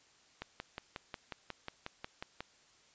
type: click train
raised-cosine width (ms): 0.3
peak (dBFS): -24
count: 12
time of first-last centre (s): 0.42-2.406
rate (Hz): 5.54
effects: white hiss -65 dBFS RMS until 2.94 s + resampled to 16000 Hz